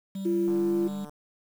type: tone with pitch glide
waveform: triangle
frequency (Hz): 194.3 to 197.92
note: G3 to G3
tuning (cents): -15 to +17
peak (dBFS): -29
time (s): 0.15-1.05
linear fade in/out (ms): 5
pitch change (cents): +32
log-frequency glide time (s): 0.52-0.68
type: tone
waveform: sine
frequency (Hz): 342.3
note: F4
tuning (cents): -35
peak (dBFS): -23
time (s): 0.25-0.88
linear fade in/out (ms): 10
type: click train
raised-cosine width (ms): 1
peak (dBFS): -31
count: 92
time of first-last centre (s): 0.48-1.095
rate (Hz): 148
effects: 8-bit